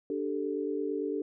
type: chord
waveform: sine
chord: D suspended fourth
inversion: none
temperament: just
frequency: 293.7 / 391.6 / 440.5 Hz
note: D4 / G4 / A4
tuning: 0 / -2 / +2 cents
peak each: -34 dBFS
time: 0.1-1.22 s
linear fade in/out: 2 ms
effects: none